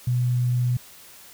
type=tone; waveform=sine; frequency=123.47 Hz; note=B2; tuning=in tune; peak=-19 dBFS; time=0.07-0.77 s; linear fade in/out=5 ms; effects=white hiss -47 dBFS RMS until 1.33 s